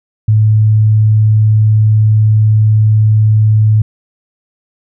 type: tone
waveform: sine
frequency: 108 Hz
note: A2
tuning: 32 cents flat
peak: -5 dBFS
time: 0.28-3.82 s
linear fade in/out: 5 ms
effects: none